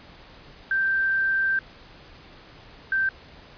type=tone pair in turn; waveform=sine; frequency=1568 / 1561.9 Hz; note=G6 / G6; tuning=0 / -7 cents; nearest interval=unison; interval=7 cents; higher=first; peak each=-20 dBFS; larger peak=neither; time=0.71-1.59 / 2.92-3.09 s; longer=first; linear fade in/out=2 ms; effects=pink hiss -48 dBFS RMS until 3.57 s + resampled to 11025 Hz